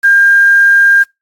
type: tone with quantisation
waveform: sine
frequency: 1604 Hz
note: G6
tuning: 39 cents sharp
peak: -4 dBFS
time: 0.03-1.04 s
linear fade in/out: 20 ms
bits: 5
effects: noise-tail reverb RT60 0.2 s tail -24 dB re dry + AAC 64 kbps